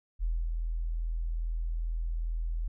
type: tone with ADSR envelope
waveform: sine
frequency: 41.2 Hz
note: E1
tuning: in tune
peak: -26 dBFS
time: 0.19-2.68 s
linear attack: 42 ms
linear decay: 260 ms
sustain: -3 dB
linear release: 5 ms
effects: none